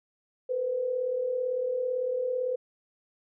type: tone pair together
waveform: sine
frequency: 468.7 / 506.6 Hz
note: A#4 / B4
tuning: +9 / +44 cents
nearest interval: minor second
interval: 135 cents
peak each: -35 / -27 dBFS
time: 0.49-2.56 s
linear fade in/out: 10 ms
effects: none